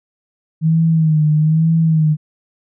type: tone with vibrato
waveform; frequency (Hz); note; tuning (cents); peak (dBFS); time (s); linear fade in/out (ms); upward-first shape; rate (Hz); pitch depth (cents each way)
sine; 157.7; D#3; +24; -10; 0.61-2.17; 50; sine; 1.1; 64
effects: none